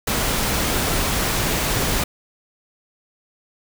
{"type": "noise", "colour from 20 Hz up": "pink", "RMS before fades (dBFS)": -21, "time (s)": [0.07, 2.04], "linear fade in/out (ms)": 5, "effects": []}